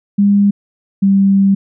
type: tone pair in turn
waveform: sine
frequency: 201.8 / 196.06 Hz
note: G#3 / G3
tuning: -49 / +1 cents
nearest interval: unison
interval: 50 cents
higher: first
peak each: -7 dBFS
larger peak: neither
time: 0.18-0.51 / 1.02-1.55 s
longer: second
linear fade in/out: 10 ms
effects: none